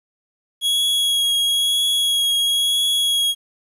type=tone with vibrato; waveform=45% pulse; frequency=3322 Hz; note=G#7; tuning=in tune; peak=-16 dBFS; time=0.61-3.35 s; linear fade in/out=50 ms; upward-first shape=triangle; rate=1 Hz; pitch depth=17 cents each way; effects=resampled to 32000 Hz + 9-bit